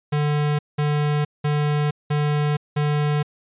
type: tone bursts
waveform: square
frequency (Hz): 148.1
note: D3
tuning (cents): +15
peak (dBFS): -19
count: 5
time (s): 0.12-3.23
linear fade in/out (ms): 10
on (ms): 470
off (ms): 190
effects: resampled to 8000 Hz